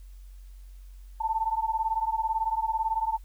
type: beating tone pair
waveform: sine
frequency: 880 / 898 Hz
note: A5 / A5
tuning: 0 / +35 cents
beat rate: 18 Hz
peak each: -28 dBFS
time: 1.2-3.18 s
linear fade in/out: 10 ms
effects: added 46 Hz sine -43 dBFS peak until 3.24 s + white hiss -65 dBFS RMS until 3.24 s